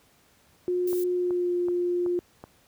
sine tone with pitch glide, 358.9 to 353.1 Hz, F4 to F4, +47 to +19 cents, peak -23 dBFS, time 0.68-2.19 s, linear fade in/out 0 ms, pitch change -28 cents, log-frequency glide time 1.13-1.54 s
violet noise, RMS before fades -39 dBFS, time 0.87-1.04 s, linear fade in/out 5 ms
click train, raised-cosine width 1 ms, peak -26 dBFS, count 5, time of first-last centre 0.93-2.439 s, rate 2.65 Hz
effects pink hiss -61 dBFS RMS until 2.67 s + high-pass 60 Hz 12 dB/octave

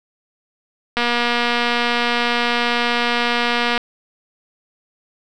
click train, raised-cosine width 0.3 ms, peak -3 dBFS, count 672, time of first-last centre 0.97-3.778 s, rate 239 Hz, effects none

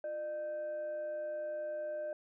sine tone with frequency modulation, 605 Hz, D#5, 49 cents flat, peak -36 dBFS, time 0.04-2.13 s, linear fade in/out 2 ms, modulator 949 Hz, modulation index 0.27, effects none

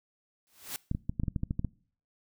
white noise with exponential growth, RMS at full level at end -34 dBFS, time 0.47-0.76 s, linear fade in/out 0 ms, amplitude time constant 63 ms
clicks, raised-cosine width 5 ms, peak -18 dBFS, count 11, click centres 0.914 / 0.949 / 1.095 / 1.198 / 1.235 / 1.282 / 1.362 / 1.434 / 1.509 / 1.594 / 1.647 s
effects noise-tail reverb RT60 0.5 s tail -23 dB re dry

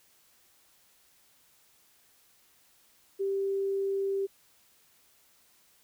sine tone, 392 Hz, G4, in tune, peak -27 dBFS, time 3.19-4.27 s, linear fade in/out 20 ms, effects white hiss -64 dBFS RMS until 5.83 s

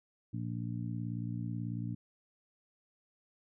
harmonic tone, 58.27 Hz, A#1, in tune, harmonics 2 / 3 / 4 / 5, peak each -37 / -41 / -43 / -45 dBFS, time 0.33-1.95 s, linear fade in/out 10 ms, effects none

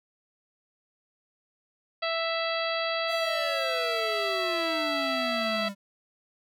harmonic tone, 660 Hz, E5, 2 cents sharp, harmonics 1 / 2 / 3 / 4 / 5 / 6 / 7, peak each -30 / -33 / -35 / -36 / -37 / -38 / -38 dBFS, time 2.02-5.69 s, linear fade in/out 10 ms
square exponential sweep, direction down, 698.5 to 196 Hz, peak -34 dBFS, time 3.07-5.75 s, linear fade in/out 50 ms
effects none

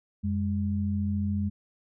sine tone pair together, 90.23 / 204.2 Hz, F#2 / G#3, -43 / -29 cents, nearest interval octave + major second, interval 1414 cents, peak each -28 dBFS, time 0.23-1.5 s, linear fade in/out 20 ms, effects none

